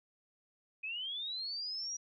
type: linear sweep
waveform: sine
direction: up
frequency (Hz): 2489 to 5810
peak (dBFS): -37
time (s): 0.83-1.97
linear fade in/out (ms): 10
effects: none